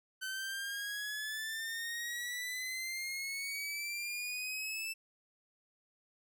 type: exponential sweep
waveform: sawtooth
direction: up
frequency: 1523 to 2654 Hz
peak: -34 dBFS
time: 0.21-4.94 s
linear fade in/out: 20 ms
effects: none